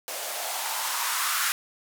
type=noise with band-pass filter sweep; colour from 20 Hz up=violet; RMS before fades=-29 dBFS; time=0.08-1.52 s; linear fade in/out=0 ms; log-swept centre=550 to 1400 Hz; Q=3.4; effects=none